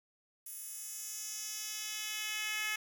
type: tone with high-pass filter sweep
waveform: 10% pulse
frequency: 427.9 Hz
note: A4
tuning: 48 cents flat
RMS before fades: -40 dBFS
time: 0.46-2.76 s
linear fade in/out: 5 ms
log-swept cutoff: 11000 to 2100 Hz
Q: 1.4
effects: none